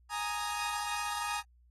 sawtooth chord, Ab suspended second, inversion none, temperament equal, 830.6 / 932.3 / 1244.5 Hz, Ab5 / Bb5 / Eb6, 0 / 0 / 0 cents, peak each -34 dBFS, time 0.09-1.43 s, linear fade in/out 50 ms, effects added 60 Hz sine -60 dBFS peak until 1.7 s + AAC 32 kbps

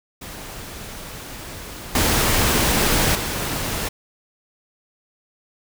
pink noise with level steps, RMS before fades -35 / -18 / -25 dBFS, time 0.21-3.89 s, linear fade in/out 10 ms, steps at 1.95 / 3.15 s, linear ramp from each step 2 ms, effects none

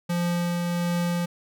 square tone with tremolo, 173.7 Hz, F3, 9 cents flat, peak -23 dBFS, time 0.09-1.26 s, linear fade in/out 10 ms, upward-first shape triangle, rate 1.4 Hz, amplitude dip 25%, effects none

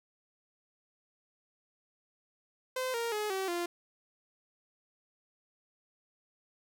sawtooth tone with pitch steps, 514 / 465.9 / 422.3 / 382.8 / 347 Hz, C5 / A#4 / G#4 / G4 / F4, -31 / -1 / +29 / -41 / -11 cents, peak -28 dBFS, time 2.76-3.66 s, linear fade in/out 5 ms, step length 180 ms, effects none

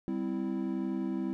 triangle chord, C major, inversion second, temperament equal with one note detuned, 196 / 258.2 / 329.6 Hz, G3 / C4 / E4, 0 / -23 / 0 cents, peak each -33 dBFS, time 0.08-1.33 s, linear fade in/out 0 ms, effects none

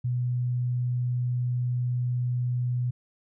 sine tone, 123.47 Hz, B2, in tune, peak -24 dBFS, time 0.04-2.91 s, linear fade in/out 10 ms, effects none

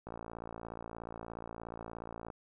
click train, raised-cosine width 1 ms, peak -29 dBFS, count 128, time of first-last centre 0.07-2.302 s, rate 56.9 Hz, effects none

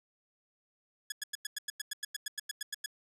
10% pulse tone bursts, 1685 Hz, G#6, 25 cents sharp, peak -25 dBFS, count 16, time 1.1-2.861 s, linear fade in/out 5 ms, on 21 ms, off 95 ms, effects none

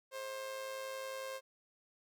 sawtooth tone with amplitude modulation, 530 Hz, C5, 22 cents sharp, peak -35 dBFS, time 0.11-1.41 s, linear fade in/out 50 ms, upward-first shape sine, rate 111 Hz, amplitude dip 45%, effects none

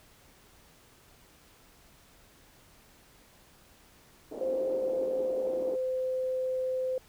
pink band-pass noise, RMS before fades -39 dBFS, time 4.31-5.76 s, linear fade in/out 10 ms, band 320 to 550 Hz, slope 24 dB/octave
sine tone with pitch glide, 523.3 to 515.2 Hz, C5 to C5, 0 to -27 cents, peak -28 dBFS, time 4.41-6.98 s, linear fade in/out 2 ms, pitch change -27 cents, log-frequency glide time 4.6-5.81 s
effects pink hiss -59 dBFS RMS until 7.08 s

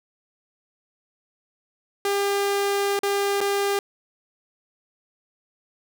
sawtooth tone with dropouts, 400.7 Hz, G4, 38 cents sharp, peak -17 dBFS, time 2.05-3.79 s, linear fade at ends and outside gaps 2 ms, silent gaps 2.991-3.032 / 3.406-3.412 s, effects none

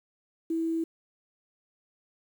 sine tone with quantisation, 327.6 Hz, E4, 11 cents flat, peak -26 dBFS, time 0.5-0.84 s, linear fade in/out 5 ms, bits 9, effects none

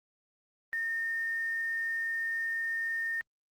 sine tone with quantisation, 1826 Hz, A#6, 36 cents flat, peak -30 dBFS, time 0.73-3.21 s, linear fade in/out 0 ms, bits 9, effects Opus 32 kbps

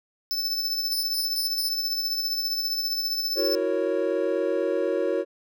square tone with tremolo, 5274 Hz, E8, in tune, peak -23 dBFS, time 0.31-3.55 s, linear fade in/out 0 ms, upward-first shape triangle, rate 15 Hz, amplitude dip 50%
15% pulse tone bursts, 4838 Hz, D#8, 49 cents flat, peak -23 dBFS, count 4, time 0.92-1.69 s, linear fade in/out 0 ms, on 110 ms, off 110 ms
triangle chord, F# dominant seventh, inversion third, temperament equal, 329.6 / 370 / 466.2 / 554.4 Hz, E4 / F#4 / A#4 / C#5, 0 / 0 / 0 / 0 cents, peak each -28 / -26 / -26 / -25 dBFS, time 3.35-5.25 s, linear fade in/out 50 ms
effects none

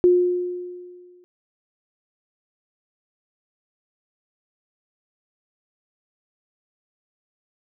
sine tone with exponential decay, 357.3 Hz, F4, 40 cents sharp, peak -10 dBFS, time 0.04-1.24 s, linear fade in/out 0 ms, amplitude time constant 260 ms, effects none

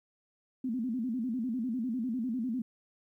sine tone with vibrato, 240 Hz, B3, 49 cents flat, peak -30 dBFS, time 0.64-2.62 s, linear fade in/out 5 ms, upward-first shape square, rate 10 Hz, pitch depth 130 cents each way, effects 12-bit

